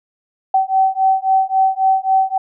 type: beating tone pair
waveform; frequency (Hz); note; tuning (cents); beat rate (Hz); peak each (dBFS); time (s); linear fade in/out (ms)
sine; 764 / 767.7; G5 / G5; -45 / -36; 3.7; -15; 0.54-2.38; 5
effects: none